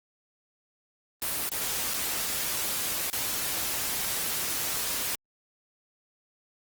white noise with dropouts, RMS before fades -30 dBFS, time 1.22-5.15 s, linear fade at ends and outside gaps 0 ms, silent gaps 1.49-1.517 / 1.937-1.942 / 3.1-3.13 s, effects Opus 24 kbps

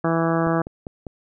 harmonic tone, 165.1 Hz, E3, 3 cents sharp, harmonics 1 / 2 / 3 / 4 / 5 / 6 / 7 / 8 / 9 / 10, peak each -23 / -23 / -27 / -26 / -30 / -34 / -29 / -32 / -35 / -35 dBFS, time 0.04-0.62 s, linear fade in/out 5 ms
click train, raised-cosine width 2 ms, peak -19 dBFS, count 4, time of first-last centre 0.47-1.068 s, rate 5.02 Hz
effects none

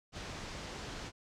pink low-pass noise, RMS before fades -44 dBFS, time 0.12-1.12 s, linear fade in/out 50 ms, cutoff 6700 Hz, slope 24 dB/octave, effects none

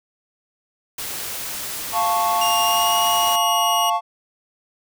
white noise, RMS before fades -29 dBFS, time 0.98-3.36 s, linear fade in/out 5 ms
triangle chord, F augmented, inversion none, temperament equal, 698.5 / 880 / 1108.7 Hz, F5 / A5 / C#6, 0 / 0 / 0 cents, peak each -20 dBFS, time 1.92-4.01 s, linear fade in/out 50 ms
sawtooth tone with pitch glide, 2819 to 2875 Hz, F7 to F7, +16 to +50 cents, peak -18 dBFS, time 2.41-3.9 s, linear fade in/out 5 ms, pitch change +34 cents, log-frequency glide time 2.64-2.97 s
effects none

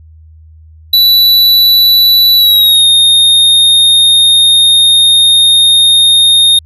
square tone with pitch glide, 3955 to 3690 Hz, B7 to A#7, +2 to -18 cents, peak -4 dBFS, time 0.93-6.59 s, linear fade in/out 5 ms, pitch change -120 cents, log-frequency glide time 2.36-2.86 s, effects added 79 Hz sine -34 dBFS peak until 6.65 s

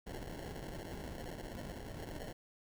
pink noise with sample-and-hold, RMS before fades -45 dBFS, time 0.06-2.33 s, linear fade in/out 10 ms, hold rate 1225 Hz, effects none

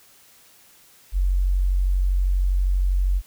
sine tone, 46.25 Hz, F#1, in tune, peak -17 dBFS, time 1.12-3.22 s, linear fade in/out 50 ms, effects white hiss -53 dBFS RMS until 3.26 s

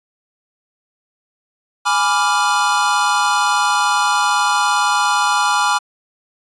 square chord, G# diminished seventh, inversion none, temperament equal, 830.6 / 987.8 / 1174.7 / 1396.9 Hz, G#5 / B5 / D6 / F6, 0 / 0 / 0 / 0 cents, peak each -20 dBFS, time 1.85-5.79 s, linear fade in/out 20 ms, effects resampled to 22050 Hz

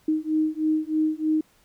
sine beating tone pair, 310 / 313.2 Hz, D#4 / D#4, -6 / +11 cents, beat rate 3.2 Hz, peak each -24 dBFS, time 0.08-1.41 s, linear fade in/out 5 ms, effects pink hiss -61 dBFS RMS until 1.64 s

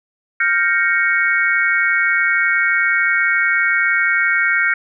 sine chord, G half-diminished seventh, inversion third, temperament equal, 1396.9 / 1568 / 1864.7 / 2217 Hz, F6 / G6 / Bb6 / Db7, 0 / 0 / 0 / 0 cents, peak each -19 / -19 / -19 / -18 dBFS, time 0.4-4.74 s, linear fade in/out 5 ms, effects none

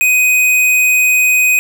square tone, 2500 Hz, D#7, 8 cents sharp, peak -9 dBFS, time 0.01-1.59 s, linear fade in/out 0 ms, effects none

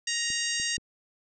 harmonic tone, 937 Hz, A#5, 9 cents sharp, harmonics 2 / 3 / 4 / 5 / 6 / 7 / 8 / 9, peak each -33 / -34 / -37 / -35 / -36 / -34 / -40 / -40 dBFS, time 0.07-0.77 s, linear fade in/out 5 ms
clicks, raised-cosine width 3 ms, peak -32 dBFS, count 3, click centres 0.303 / 0.599 / 0.78 s
effects none

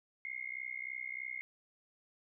sine tone with amplitude modulation, 2133 Hz, C7, 33 cents sharp, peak -35 dBFS, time 0.25-1.41 s, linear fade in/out 0 ms, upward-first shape sine, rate 63.2 Hz, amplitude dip 100%, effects none

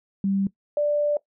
sine tone pair in turn, 195.8 / 588.6 Hz, G3 / D5, -2 / +4 cents, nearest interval octave + perfect fifth, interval 1906 cents, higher second, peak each -20 / -19 dBFS, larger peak second, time 0.24-0.47 / 0.77-1.17 s, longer second, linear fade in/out 2 ms, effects noise-tail reverb RT60 0.1 s tail -19 dB re dry

